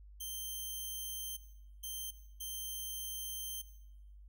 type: tone bursts at uneven times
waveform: 5% pulse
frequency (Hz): 3136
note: G7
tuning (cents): 0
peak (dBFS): -32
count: 3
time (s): 0.2-1.37 / 1.83-2.11 / 2.4-3.62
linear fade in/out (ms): 10
effects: noise-tail reverb RT60 1.0 s tail -17 dB re dry + added 50 Hz sine -52 dBFS peak until 4.28 s